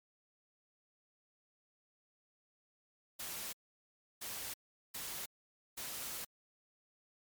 white noise bursts at uneven times, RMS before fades -43 dBFS, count 4, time 3.19-3.53 / 4.21-4.54 / 4.94-5.26 / 5.77-6.25 s, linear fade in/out 10 ms, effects MP3 96 kbps

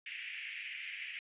white band-pass noise, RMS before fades -44 dBFS, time 0.06-1.19 s, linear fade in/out 2 ms, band 1900 to 2800 Hz, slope 48 dB/octave, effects resampled to 8000 Hz

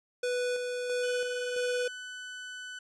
square tone with tremolo, 493.9 Hz, B4, in tune, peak -29 dBFS, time 0.23-1.88 s, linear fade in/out 5 ms, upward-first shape square, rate 1.5 Hz, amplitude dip 35%
30% pulse tone, 1500 Hz, F#6, 23 cents sharp, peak -37 dBFS, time 1.03-2.79 s, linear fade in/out 5 ms
effects resampled to 22050 Hz

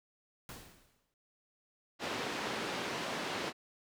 pink noise with exponential decay, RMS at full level -45 dBFS, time 0.49-1.14 s, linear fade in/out 1 ms, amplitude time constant 140 ms
pink band-pass noise, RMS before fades -38 dBFS, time 1.99-3.53 s, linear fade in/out 50 ms, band 250 to 4300 Hz, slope 12 dB/octave
effects none

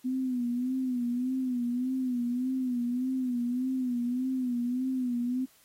sine tone with vibrato, 250.4 Hz, B3, 24 cents sharp, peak -27 dBFS, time 0.04-5.46 s, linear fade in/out 20 ms, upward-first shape sine, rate 1.7 Hz, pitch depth 76 cents each way, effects white hiss -62 dBFS RMS until 5.64 s + AAC 48 kbps

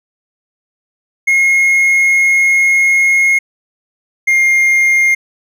triangle tone pair in turn, 2154 / 2122 Hz, C7 / C7, +50 / +24 cents, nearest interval unison, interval 26 cents, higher first, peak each -6 dBFS, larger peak neither, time 1.27-3.39 / 4.27-5.15 s, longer first, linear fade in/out 10 ms, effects none

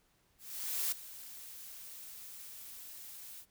blue noise with ADSR envelope, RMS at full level -33 dBFS, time 0.38-3.46 s, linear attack 540 ms, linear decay 6 ms, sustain -16 dB, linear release 68 ms, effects pink hiss -72 dBFS RMS until 3.5 s

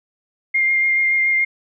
sine tone with vibrato, 2116 Hz, C7, 19 cents sharp, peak -14 dBFS, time 0.54-1.45 s, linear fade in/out 10 ms, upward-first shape triangle, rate 7 Hz, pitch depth 16 cents each way, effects none

